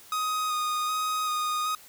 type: tone with vibrato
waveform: 45% pulse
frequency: 1244.5 Hz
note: D#6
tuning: in tune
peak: -26 dBFS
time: 0.12-1.75 s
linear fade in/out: 2 ms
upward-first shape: square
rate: 1.3 Hz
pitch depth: 14 cents each way
effects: white hiss -51 dBFS RMS until 1.88 s